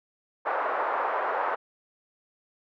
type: band-pass noise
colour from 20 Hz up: white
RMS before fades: -28 dBFS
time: 0.45-1.56 s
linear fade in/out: 20 ms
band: 490 to 1300 Hz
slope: 24 dB/octave
effects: none